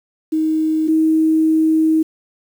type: tone pair in turn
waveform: sine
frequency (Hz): 314.7 / 317.1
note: D#4 / D#4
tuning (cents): +20 / +33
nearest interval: unison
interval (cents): 13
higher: second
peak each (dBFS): -14 / -11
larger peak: second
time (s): 0.32-0.88 / 0.88-2.03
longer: second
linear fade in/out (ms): 10
effects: 7-bit